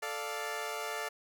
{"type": "chord", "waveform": "15% pulse", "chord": "D minor", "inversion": "second", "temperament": "equal", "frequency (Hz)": [440, 587.3, 698.5], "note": ["A4", "D5", "F5"], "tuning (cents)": [0, 0, 0], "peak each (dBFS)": [-33, -34, -34], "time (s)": [0.02, 1.09], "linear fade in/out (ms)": 10, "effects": []}